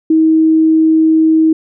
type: tone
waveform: sine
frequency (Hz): 318.5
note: D#4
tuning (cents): +41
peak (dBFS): -6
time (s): 0.1-1.53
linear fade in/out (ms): 5
effects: none